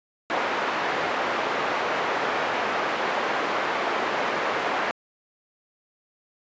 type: band-pass noise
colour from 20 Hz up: pink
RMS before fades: -26 dBFS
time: 0.3-4.91 s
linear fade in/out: 0 ms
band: 510 to 1900 Hz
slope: 12 dB/octave
effects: resampled to 16000 Hz